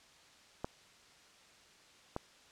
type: clicks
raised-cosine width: 1 ms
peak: -22 dBFS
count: 2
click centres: 0.645 / 2.164 s
effects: white hiss -61 dBFS RMS until 2.51 s + low-pass 6000 Hz 12 dB/octave